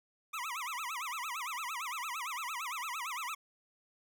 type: tone with vibrato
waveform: 25% pulse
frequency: 1126 Hz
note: C#6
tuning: 27 cents sharp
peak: -33 dBFS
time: 0.33-3.35 s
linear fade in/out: 10 ms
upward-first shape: sine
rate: 8.8 Hz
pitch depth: 290 cents each way
effects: none